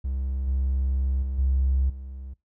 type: tone with level steps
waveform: triangle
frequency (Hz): 66.2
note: C2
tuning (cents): +21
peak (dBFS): -23 / -19 / -24 / -16 / -33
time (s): 0.04-2.34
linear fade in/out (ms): 10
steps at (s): 0.47 / 1.22 / 1.38 / 1.89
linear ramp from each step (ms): 10
effects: noise-tail reverb RT60 0.2 s tail -23 dB re dry + tanh soft clip ceiling -16 dBFS